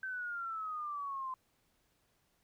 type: exponential sweep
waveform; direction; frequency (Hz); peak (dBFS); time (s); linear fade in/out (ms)
sine; down; 1553 to 1029; -37; 0.03-1.34; 2
effects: pink hiss -75 dBFS RMS until 2.43 s